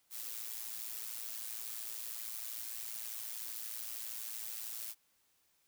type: noise with amplitude modulation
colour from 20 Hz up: blue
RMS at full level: -40 dBFS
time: 0.1-4.95 s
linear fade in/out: 50 ms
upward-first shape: sine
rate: 113 Hz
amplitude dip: 70%
effects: white hiss -74 dBFS RMS until 5.67 s